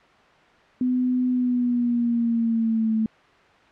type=tone with pitch glide; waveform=sine; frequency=251.6 to 220.3 Hz; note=B3 to A3; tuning=+32 to +2 cents; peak=-19 dBFS; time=0.81-3.06 s; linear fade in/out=2 ms; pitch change=-230 cents; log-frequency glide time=1.29-2.95 s; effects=white hiss -53 dBFS RMS until 3.71 s + low-pass 2000 Hz 12 dB/octave